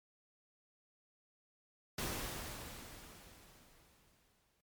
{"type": "noise with exponential decay", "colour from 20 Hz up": "pink", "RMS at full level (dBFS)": -38, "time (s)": [1.98, 4.61], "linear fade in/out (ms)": 5, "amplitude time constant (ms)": 570, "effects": ["MP3 96 kbps"]}